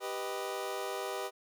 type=chord; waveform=25% pulse; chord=G augmented; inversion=none; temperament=equal; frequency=392 / 493.9 / 622.3 Hz; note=G4 / B4 / D#5; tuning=0 / 0 / 0 cents; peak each=-35 / -36 / -37 dBFS; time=0-1.31 s; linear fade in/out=50 ms; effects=none